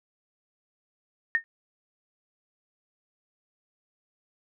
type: tone with exponential decay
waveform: sine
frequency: 1833 Hz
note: A#6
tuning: 30 cents flat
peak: -16 dBFS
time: 1.35-1.44 s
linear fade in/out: 0 ms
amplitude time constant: 18 ms
effects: none